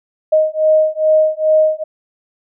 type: beating tone pair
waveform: sine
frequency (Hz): 622.3 / 624.7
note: D#5 / D#5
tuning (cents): 0 / +7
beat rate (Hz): 2.4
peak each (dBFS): -13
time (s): 0.32-1.84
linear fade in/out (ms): 10
effects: none